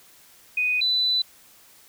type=tone pair in turn; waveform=sine; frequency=2489 / 3990 Hz; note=D#7 / B7; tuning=0 / +17 cents; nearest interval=minor sixth; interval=817 cents; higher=second; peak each=-20 / -19 dBFS; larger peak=second; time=0.57-0.81 / 0.81-1.22 s; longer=second; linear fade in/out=5 ms; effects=white hiss -53 dBFS RMS until 1.88 s